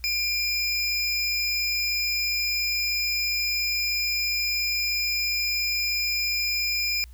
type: tone pair together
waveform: square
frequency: 2391 / 5066 Hz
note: D7 / D#8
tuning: +30 / +30 cents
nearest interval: octave + minor second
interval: 1300 cents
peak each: -27 dBFS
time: 0.04-7.04 s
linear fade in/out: 0 ms
effects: added 60 Hz sine -42 dBFS peak until 7.13 s + white hiss -61 dBFS RMS until 7.13 s